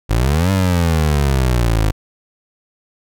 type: exponential two-way sweep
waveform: 25% pulse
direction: up then down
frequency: 51.3 to 98 to 51.3 Hz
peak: -9 dBFS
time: 0.09-1.92 s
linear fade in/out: 20 ms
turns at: 0.51 s
effects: none

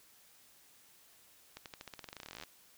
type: accelerating click train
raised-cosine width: 0.2 ms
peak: -28 dBFS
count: 24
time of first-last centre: 1.57-2.436 s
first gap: 88 ms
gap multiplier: 0.91
effects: white hiss -63 dBFS RMS until 2.77 s

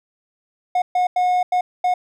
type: tone bursts at uneven times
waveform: triangle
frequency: 725 Hz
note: F#5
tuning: 35 cents flat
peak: -13 dBFS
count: 5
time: 0.75-0.82 / 0.95-1.07 / 1.16-1.43 / 1.52-1.61 / 1.84-1.94 s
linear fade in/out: 5 ms
effects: none

